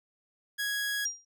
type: tone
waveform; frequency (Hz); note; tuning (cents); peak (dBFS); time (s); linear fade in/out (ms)
sawtooth; 1661.2; G#6; 0; -26; 0.58-1.06; 20
type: tone with exponential decay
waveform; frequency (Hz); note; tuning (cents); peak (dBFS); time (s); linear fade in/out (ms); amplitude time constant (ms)
sine; 5700; F8; +34; -25; 1.05-1.25; 5; 42
effects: none